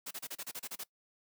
white noise bursts, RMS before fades -41 dBFS, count 10, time 0.06-0.839 s, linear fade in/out 10 ms, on 50 ms, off 31 ms, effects noise-tail reverb RT60 0.1 s tail -21 dB re dry + high-pass 150 Hz 12 dB/octave

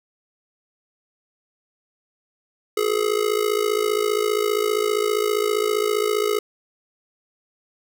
square tone with amplitude modulation, 421.9 Hz, G#4, 27 cents sharp, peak -16 dBFS, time 2.77-6.39 s, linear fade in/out 5 ms, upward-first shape sine, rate 55.1 Hz, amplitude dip 85%, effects none

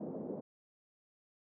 pink band-pass noise, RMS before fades -42 dBFS, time 0-0.41 s, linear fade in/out 10 ms, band 190 to 580 Hz, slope 24 dB/octave, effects none

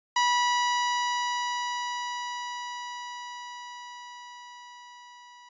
sawtooth tone with level ramp, 975 Hz, B5, 23 cents flat, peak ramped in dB -17 to -45 dBFS, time 0.16-5.49 s, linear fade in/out 5 ms, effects resampled to 16000 Hz

